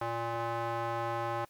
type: tone with band-pass filter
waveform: square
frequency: 116.54 Hz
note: A#2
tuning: in tune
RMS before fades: -34 dBFS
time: 0.01-1.45 s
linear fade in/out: 5 ms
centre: 920 Hz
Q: 1.7
effects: white hiss -66 dBFS RMS until 1.49 s + Opus 48 kbps